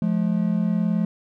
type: tone pair together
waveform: triangle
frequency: 174.61 / 213.8 Hz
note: F3 / A3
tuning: 0 / -49 cents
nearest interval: major third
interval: 351 cents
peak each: -20 dBFS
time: 0.02-1.05 s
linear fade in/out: 2 ms
effects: none